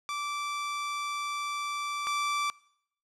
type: tone pair in turn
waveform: sawtooth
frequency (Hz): 1166 / 1166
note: D6 / D6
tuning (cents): -13 / -13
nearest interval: unison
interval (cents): 0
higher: neither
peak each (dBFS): -28 / -24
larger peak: second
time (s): 0.09-2.07 / 2.07-2.5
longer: first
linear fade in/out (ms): 0
effects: noise-tail reverb RT60 0.7 s tail -23 dB re dry + low-pass 8000 Hz 12 dB/octave